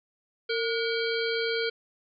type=harmonic tone with a mistuned harmonic; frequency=457.1 Hz; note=A#4; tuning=34 cents flat; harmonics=1 / 3 / 5 / 7 / 9 / 10; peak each=-28 / -33 / -35 / -36 / -38 / -38 dBFS; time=0.49-1.7 s; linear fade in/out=10 ms; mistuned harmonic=3; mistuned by=+86 cents; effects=none